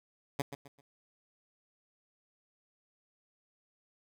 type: tone with echo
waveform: 10% pulse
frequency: 140.6 Hz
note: C#3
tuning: 25 cents sharp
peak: -22 dBFS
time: 0.39-0.42 s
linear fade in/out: 5 ms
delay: 130 ms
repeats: 3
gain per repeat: -10 dB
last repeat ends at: 0.81 s
effects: none